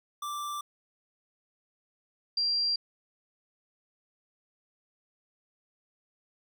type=tone pair in turn; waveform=square / sine; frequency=1174.7 / 4745 Hz; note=D6 / D8; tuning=0 / +17 cents; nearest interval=2 octaves; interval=2417 cents; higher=second; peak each=-34 / -25 dBFS; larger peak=second; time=0.22-0.61 / 2.37-2.76 s; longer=neither; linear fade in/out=5 ms; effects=none